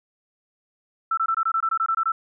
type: tone bursts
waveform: sine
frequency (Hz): 1330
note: E6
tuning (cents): +15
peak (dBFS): -19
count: 12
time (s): 1.11-2.12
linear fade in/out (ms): 5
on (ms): 64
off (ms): 22
effects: none